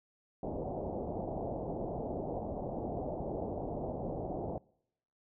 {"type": "low-pass noise", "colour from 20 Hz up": "white", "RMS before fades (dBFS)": -38, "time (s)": [0.43, 4.58], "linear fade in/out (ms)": 2, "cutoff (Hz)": 760, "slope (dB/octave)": 48, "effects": ["noise-tail reverb RT60 0.8 s tail -26 dB re dry"]}